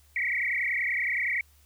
sine tone with frequency modulation, 2093 Hz, C7, in tune, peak -25 dBFS, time 0.16-1.41 s, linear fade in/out 2 ms, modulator 30.6 Hz, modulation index 6.7, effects added 73 Hz sine -58 dBFS peak until 1.65 s + white hiss -63 dBFS RMS until 1.65 s

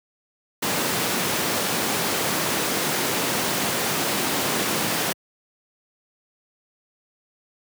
pink high-pass noise, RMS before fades -24 dBFS, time 0.62-5.13 s, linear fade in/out 10 ms, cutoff 170 Hz, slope 12 dB/octave, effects high-pass 100 Hz 12 dB/octave

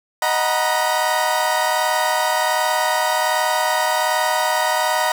30% pulse chord, B major seventh, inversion first, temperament equal with one note detuned, 622.3 / 740 / 932.3 / 973.6 Hz, D#5 / F#5 / A#5 / B5, 0 / 0 / 0 / -25 cents, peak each -20 dBFS, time 0.22-5.12 s, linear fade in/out 2 ms, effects none

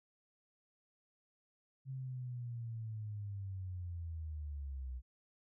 sine linear sweep, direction down, 134.2 to 61.3 Hz, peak -40 dBFS, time 1.85-5.02 s, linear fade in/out 50 ms, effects none

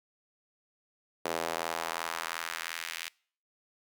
sawtooth tone with high-pass filter sweep, 82.8 Hz, E2, 8 cents sharp, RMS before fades -36 dBFS, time 1.25-3.09 s, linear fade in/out 5 ms, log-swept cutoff 490 to 2400 Hz, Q 1.3, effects noise-tail reverb RT60 0.5 s tail -25 dB re dry

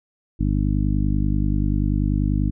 harmonic tone, 50.3 Hz, G1, 45 cents sharp, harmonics 1 / 2 / 3 / 4 / 5 / 6, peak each -21 / -24 / -26 / -27 / -28 / -29 dBFS, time 0.39-2.51 s, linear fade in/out 20 ms, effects none

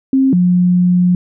sine tone pair in turn, 266.5 / 178.94 Hz, C4 / F3, +32 / +42 cents, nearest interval perfect fifth, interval 690 cents, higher first, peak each -8 dBFS, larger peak neither, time 0.13-0.33 / 0.33-1.15 s, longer second, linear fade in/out 2 ms, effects none

